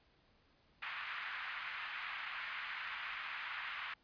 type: band-pass noise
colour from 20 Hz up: white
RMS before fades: -44 dBFS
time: 0.82-3.94 s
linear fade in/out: 5 ms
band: 1100 to 2500 Hz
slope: 24 dB/octave
effects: pink hiss -71 dBFS RMS until 4.03 s + resampled to 11025 Hz